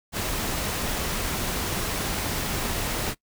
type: noise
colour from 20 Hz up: pink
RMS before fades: -28 dBFS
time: 0.12-3.15 s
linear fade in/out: 50 ms
effects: noise-tail reverb RT60 0.1 s tail -21 dB re dry